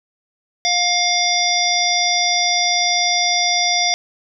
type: harmonic tone with a mistuned harmonic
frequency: 708 Hz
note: F5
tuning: 23 cents sharp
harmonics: 1 / 3 / 5 / 7 / 8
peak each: -21 / -21 / -21 / -21 / -21 dBFS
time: 0.65-3.94 s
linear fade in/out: 0 ms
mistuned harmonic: 7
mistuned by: -25 cents
effects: none